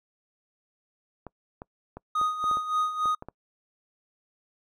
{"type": "clicks", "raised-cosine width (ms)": 1, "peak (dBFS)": -25, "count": 10, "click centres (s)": [1.267, 1.619, 1.97, 2.214, 2.441, 2.513, 2.571, 3.057, 3.224, 3.286]}
{"type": "tone with tremolo", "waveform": "triangle", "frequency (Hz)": 1244.5, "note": "D#6", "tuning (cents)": 0, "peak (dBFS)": -20, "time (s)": [2.15, 3.15], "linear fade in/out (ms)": 5, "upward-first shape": "sine", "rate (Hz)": 3.5, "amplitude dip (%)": 70}
{"effects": ["noise-tail reverb RT60 0.1 s tail -26 dB re dry"]}